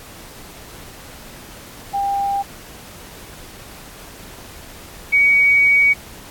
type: tone pair in turn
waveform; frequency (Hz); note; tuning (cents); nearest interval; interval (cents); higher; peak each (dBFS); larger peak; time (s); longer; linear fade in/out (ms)
sine; 797 / 2254; G5 / C#7; +28 / +28; octave + tritone; 1800; second; -17 / -10; second; 1.93-2.43 / 5.12-5.94; second; 20
effects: pink hiss -39 dBFS RMS until 6.3 s + AAC 64 kbps